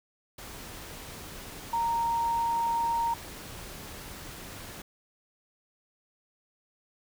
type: tone in noise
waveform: sine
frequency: 928 Hz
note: A#5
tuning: 8 cents flat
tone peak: -25 dBFS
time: 1.73-3.14 s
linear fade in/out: 5 ms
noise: pink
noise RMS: -43 dBFS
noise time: 0.38-4.82 s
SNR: +15 dB
effects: none